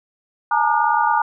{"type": "tone cluster", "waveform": "sine", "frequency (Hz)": [851, 881, 929, 1205, 1441], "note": ["G#5", "A5", "A#5", "D6", "F#6"], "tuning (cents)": [42, 2, -6, 44, -46], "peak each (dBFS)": [-20, -27, -18, -22, -23], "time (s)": [0.51, 1.22], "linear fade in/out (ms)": 5, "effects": []}